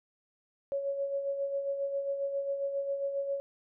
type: tone with tremolo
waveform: sine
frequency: 556 Hz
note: C#5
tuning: 5 cents sharp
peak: -28 dBFS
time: 0.72-3.4 s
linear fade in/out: 0 ms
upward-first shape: sine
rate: 7.4 Hz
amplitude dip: 50%
effects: none